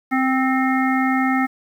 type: harmonic tone with a mistuned harmonic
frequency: 261.6 Hz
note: C4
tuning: in tune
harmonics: 1 / 3 / 5 / 7 / 8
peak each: -18 / -23 / -25 / -26 / -27 dBFS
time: 0.11-1.47 s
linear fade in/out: 20 ms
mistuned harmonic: 8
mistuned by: +38 cents
effects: 8-bit